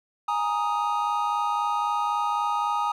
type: chord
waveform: triangle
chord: Ab suspended second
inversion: none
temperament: just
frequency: 830.6 / 934.4 / 1245.9 Hz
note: Ab5 / Bb5 / Eb6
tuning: 0 / +4 / +2 cents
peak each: -26 / -26 / -25 dBFS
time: 0.28-2.92 s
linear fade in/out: 5 ms
effects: none